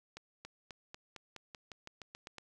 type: accelerating click train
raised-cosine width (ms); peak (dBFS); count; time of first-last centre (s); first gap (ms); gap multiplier
0.2; -29; 13; 0.17-2.383; 280; 0.92
effects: none